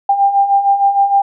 sine beating tone pair, 791 / 797.5 Hz, G5 / G5, +15 / +30 cents, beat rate 6.5 Hz, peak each -16 / -10 dBFS, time 0.09-1.22 s, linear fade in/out 5 ms, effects none

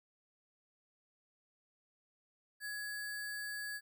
sine tone with sample-and-hold, 1680 Hz, G#6, 19 cents sharp, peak -39 dBFS, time 2.6-3.81 s, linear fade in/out 50 ms, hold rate 6300 Hz, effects none

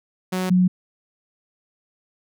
sawtooth / sine tone pair in turn, 184.8 / 182.26 Hz, F#3 / F#3, -2 / -26 cents, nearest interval unison, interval 24 cents, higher first, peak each -18 / -13 dBFS, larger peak second, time 0.32-0.5 / 0.5-0.68 s, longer neither, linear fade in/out 10 ms, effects none

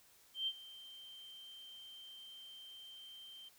sine tone with ADSR envelope, 3136 Hz, G7, in tune, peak -33 dBFS, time 0.34-3.49 s, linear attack 130 ms, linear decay 54 ms, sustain -18 dB, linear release 7 ms, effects white hiss -66 dBFS RMS until 3.58 s

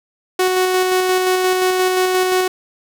sawtooth tone with tremolo, 369.7 Hz, F#4, 1 cent flat, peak -9 dBFS, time 0.39-2.48 s, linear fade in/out 5 ms, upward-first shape square, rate 5.7 Hz, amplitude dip 25%, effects none

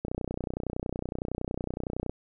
click train, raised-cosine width 2 ms, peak -18 dBFS, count 64, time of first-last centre 0.05-2.095 s, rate 30.8 Hz, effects none

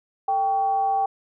sine tone with frequency modulation, 784 Hz, G5, in tune, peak -19 dBFS, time 0.28-1.06 s, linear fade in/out 5 ms, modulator 341 Hz, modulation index 0.29, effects none

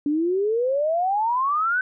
sine exponential sweep, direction up, 284.3 to 1541 Hz, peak -19 dBFS, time 0.06-1.81 s, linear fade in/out 2 ms, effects none

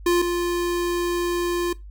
square tone pair in turn, 349.2 / 349.2 Hz, F4 / F4, 0 / 0 cents, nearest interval unison, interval 0 cents, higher neither, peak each -17 / -22 dBFS, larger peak first, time 0.06-0.22 / 0.22-1.73 s, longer second, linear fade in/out 5 ms, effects noise-tail reverb RT60 0.2 s tail -19 dB re dry + added 50 Hz sine -37 dBFS peak until 1.9 s

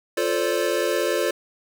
square chord, D minor seventh, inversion first, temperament equal with one note detuned, 349.2 / 440 / 523.3 / 579.9 Hz, F4 / A4 / C5 / D5, 0 / 0 / 0 / -22 cents, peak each -27 dBFS, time 0.17-1.31 s, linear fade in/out 5 ms, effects none

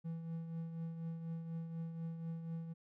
triangle tone with tremolo, 164.81 Hz, E3, in tune, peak -36 dBFS, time 0.04-2.74 s, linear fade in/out 20 ms, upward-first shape triangle, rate 4.1 Hz, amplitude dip 55%, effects none

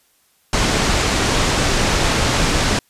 pink low-pass noise, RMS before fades -17 dBFS, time 0.53-2.79 s, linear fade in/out 2 ms, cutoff 7800 Hz, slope 24 dB/octave, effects white hiss -59 dBFS RMS until 2.89 s + resampled to 32000 Hz

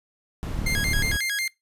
brown noise, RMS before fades -28 dBFS, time 0.43-1.17 s, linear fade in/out 0 ms
click train, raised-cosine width 5 ms, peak -19 dBFS, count 22, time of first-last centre 0.59-1.158 s, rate 37 Hz
sawtooth tone with vibrato, 1864.7 Hz, A#6, in tune, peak -21 dBFS, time 0.66-1.48 s, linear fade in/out 5 ms, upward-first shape square, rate 5.5 Hz, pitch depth 210 cents each way
effects noise-tail reverb RT60 0.2 s tail -23 dB re dry + resampled to 32000 Hz

